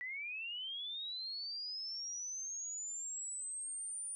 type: linear sweep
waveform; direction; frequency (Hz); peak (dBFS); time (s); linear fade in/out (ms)
sine; up; 1939 to 9397; -40; 0.01-4.15; 0
effects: none